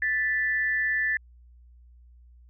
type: tone pair together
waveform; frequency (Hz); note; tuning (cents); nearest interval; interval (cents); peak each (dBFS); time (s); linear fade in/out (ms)
sine; 1760 / 1976.7; A6 / B6; 0 / +1; major second; 201; -24 / -29; 0.02-1.17; 2
effects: added 60 Hz sine -50 dBFS peak until 2.49 s